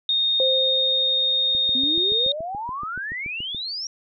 sine tone, 3691 Hz, A#7, 18 cents flat, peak -18 dBFS, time 0.09-2.32 s, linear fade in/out 2 ms
sine tone with exponential decay, 523.3 Hz, C5, in tune, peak -19 dBFS, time 0.4-2.61 s, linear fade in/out 1 ms, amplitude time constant 480 ms
click train, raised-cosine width 3 ms, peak -26 dBFS, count 15, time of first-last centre 1.55-3.547 s, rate 7.01 Hz
sine exponential sweep, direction up, 244.2 to 5700 Hz, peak -27 dBFS, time 1.75-3.87 s, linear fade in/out 2 ms
effects none

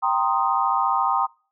sine chord, C minor seventh, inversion second, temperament equal, 784 / 932.3 / 1046.5 / 1244.5 Hz, G5 / Bb5 / C6 / Eb6, 0 / 0 / 0 / 0 cents, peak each -24 dBFS, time 0.02-1.27 s, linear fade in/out 20 ms, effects noise-tail reverb RT60 0.4 s tail -26 dB re dry

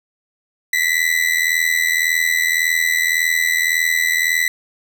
40% pulse ring-modulated tone, 1986 Hz, B6, 9 cents sharp, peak -11 dBFS, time 0.73-4.48 s, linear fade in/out 2 ms, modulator 40.9 Hz, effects none

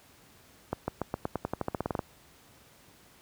accelerating click train, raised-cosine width 1 ms, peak -15 dBFS, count 16, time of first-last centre 0.73-1.992 s, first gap 150 ms, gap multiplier 0.91, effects pink hiss -58 dBFS RMS until 3.21 s + high-pass 60 Hz 12 dB/octave

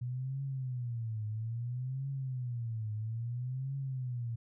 sine tone with vibrato, 121.2 Hz, B2, 32 cents flat, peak -34 dBFS, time 0.01-4.36 s, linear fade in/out 10 ms, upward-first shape triangle, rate 0.6 Hz, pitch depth 230 cents each way, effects none

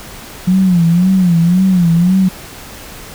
sine tone with vibrato, 178.1 Hz, F3, 34 cents sharp, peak -7 dBFS, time 0.47-2.29 s, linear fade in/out 10 ms, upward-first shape sine, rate 1.9 Hz, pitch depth 120 cents each way, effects pink hiss -32 dBFS RMS until 3.14 s

